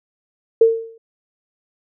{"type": "tone with exponential decay", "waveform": "sine", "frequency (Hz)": 453.7, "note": "A#4", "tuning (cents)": -47, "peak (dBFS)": -5, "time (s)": [0.61, 0.98], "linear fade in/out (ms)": 5, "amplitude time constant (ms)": 79, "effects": []}